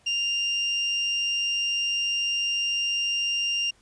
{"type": "tone", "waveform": "35% pulse", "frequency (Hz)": 2794, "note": "F7", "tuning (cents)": 0, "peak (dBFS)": -22, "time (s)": [0.06, 3.71], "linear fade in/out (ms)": 10, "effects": ["pink hiss -61 dBFS RMS until 3.81 s", "resampled to 22050 Hz"]}